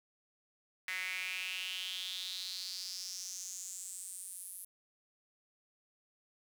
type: tone with high-pass filter sweep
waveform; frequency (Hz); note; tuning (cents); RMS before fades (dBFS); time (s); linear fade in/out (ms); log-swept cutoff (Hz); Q
sawtooth; 185; F#3; 0; -42; 0.88-4.65; 2; 2000 to 11000; 5.4
effects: none